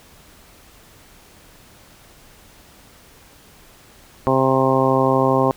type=harmonic tone; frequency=132.4 Hz; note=C3; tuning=21 cents sharp; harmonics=1 / 2 / 3 / 4 / 5 / 6 / 7 / 8; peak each=-23 / -21 / -21 / -20 / -24 / -24 / -24 / -22 dBFS; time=4.27-5.51 s; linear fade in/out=0 ms; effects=pink hiss -48 dBFS RMS until 5.56 s